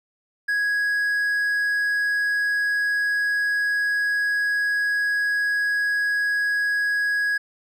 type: tone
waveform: triangle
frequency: 1661.2 Hz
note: G#6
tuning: in tune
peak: -18 dBFS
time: 0.48-7.38 s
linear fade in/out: 10 ms
effects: none